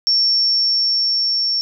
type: tone with level ramp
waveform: sine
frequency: 5460 Hz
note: F8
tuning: 40 cents flat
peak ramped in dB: -12 to -16 dBFS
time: 0.07-1.61 s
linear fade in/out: 0 ms
effects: none